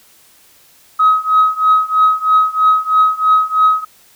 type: tone with tremolo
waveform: sine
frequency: 1270 Hz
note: D#6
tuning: 35 cents sharp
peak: -4 dBFS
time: 0.99-3.85 s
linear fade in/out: 10 ms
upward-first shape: triangle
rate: 3.1 Hz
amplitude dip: 95%
effects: tanh soft clip ceiling -3 dBFS + white hiss -48 dBFS RMS until 4.15 s